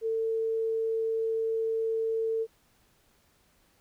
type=tone; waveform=sine; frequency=448.4 Hz; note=A4; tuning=33 cents sharp; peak=-26 dBFS; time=0.01-2.47 s; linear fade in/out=50 ms; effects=pink hiss -66 dBFS RMS until 3.8 s